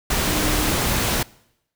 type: tone in noise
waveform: sine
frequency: 304.1 Hz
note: D#4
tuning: 40 cents flat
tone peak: -27 dBFS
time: 0.27-0.71 s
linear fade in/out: 5 ms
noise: pink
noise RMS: -21 dBFS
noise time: 0.1-1.23 s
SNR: -9 dB
effects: noise-tail reverb RT60 0.8 s tail -23 dB re dry